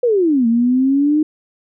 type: exponential two-way sweep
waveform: sine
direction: down then up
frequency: 508 to 226.7 to 310.6 Hz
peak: -11 dBFS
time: 0.03-1.23 s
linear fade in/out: 5 ms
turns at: 0.47 s
effects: none